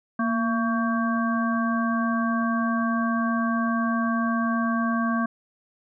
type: harmonic tone with a mistuned harmonic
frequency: 225.4 Hz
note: A3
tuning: 42 cents sharp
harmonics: 1 / 3 / 5 / 7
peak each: -23 / -32 / -28 / -31 dBFS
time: 0.19-5.26 s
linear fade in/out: 5 ms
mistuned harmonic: 1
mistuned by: +54 cents
effects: none